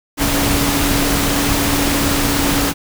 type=tone in noise; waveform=sine; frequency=283 Hz; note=C#4; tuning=36 cents sharp; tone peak=-19 dBFS; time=0.17-2.74 s; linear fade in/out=50 ms; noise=pink; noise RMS=-17 dBFS; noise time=0.17-2.74 s; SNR=-5 dB; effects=none